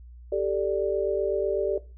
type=chord; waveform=sine; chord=G suspended second; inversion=none; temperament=equal; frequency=392 / 440 / 587.3 Hz; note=G4 / A4 / D5; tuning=0 / 0 / 0 cents; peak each=-27 / -28 / -27 dBFS; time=0.32-1.78 s; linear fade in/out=5 ms; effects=noise-tail reverb RT60 0.3 s tail -17 dB re dry + added 60 Hz sine -43 dBFS peak until 1.97 s